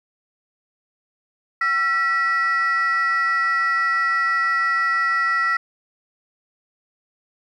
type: tone pair together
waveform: sine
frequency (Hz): 1347 / 1936.6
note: E6 / B6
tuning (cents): +37 / -34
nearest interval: tritone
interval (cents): 629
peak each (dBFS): -18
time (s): 1.61-5.57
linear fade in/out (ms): 5
effects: tanh soft clip ceiling -14 dBFS + 9-bit